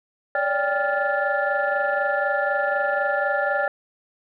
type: tone cluster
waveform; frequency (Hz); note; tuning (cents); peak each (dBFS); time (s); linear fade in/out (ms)
sine; 565 / 589 / 794 / 1396 / 1742; C#5 / D5 / G5 / F6 / A6; +33 / +5 / +22 / -1 / -18; -26; 0.35-3.68; 2
effects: tanh soft clip ceiling -10 dBFS